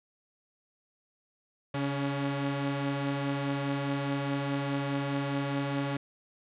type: tone pair together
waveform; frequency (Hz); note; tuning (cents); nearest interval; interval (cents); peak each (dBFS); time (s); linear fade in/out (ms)
sawtooth; 138.59 / 282; C#3 / C#4; 0 / +30; octave; 1230; -28; 1.74-5.97; 5
effects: resampled to 8000 Hz + 10-bit